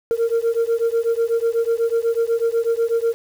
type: beating tone pair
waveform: sine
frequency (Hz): 457.6 / 465.7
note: A#4 / A#4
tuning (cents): -32 / -2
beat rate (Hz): 8.1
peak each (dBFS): -18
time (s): 0.11-3.14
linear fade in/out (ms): 0
effects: tanh soft clip ceiling -13 dBFS + 7-bit